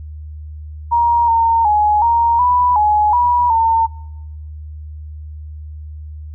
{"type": "tone with pitch steps", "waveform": "sine", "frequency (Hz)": [943, 916, 840, 933, 986, 842, 970, 906], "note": ["A#5", "A#5", "G#5", "A#5", "B5", "G#5", "B5", "A#5"], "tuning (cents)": [20, -31, 19, 1, -3, 24, -31, -50], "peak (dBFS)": -10, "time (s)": [0.91, 3.87], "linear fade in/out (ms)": 20, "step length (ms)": 370, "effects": ["noise-tail reverb RT60 1.0 s tail -25 dB re dry", "added 76 Hz sine -28 dBFS peak until 6.34 s"]}